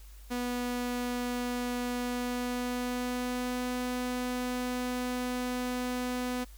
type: tone with pitch glide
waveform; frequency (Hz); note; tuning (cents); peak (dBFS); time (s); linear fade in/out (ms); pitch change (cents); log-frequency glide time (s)
sawtooth; 245.4 to 249.1; B3 to B3; -11 to +15; -27; 0.3-6.45; 20; +26; 1.99-3.63
effects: added 50 Hz sine -47 dBFS peak until 6.57 s + white hiss -59 dBFS RMS until 6.57 s